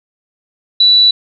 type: tone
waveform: sine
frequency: 3951 Hz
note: B7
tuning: in tune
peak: -5 dBFS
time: 0.8-1.11 s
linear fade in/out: 5 ms
effects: none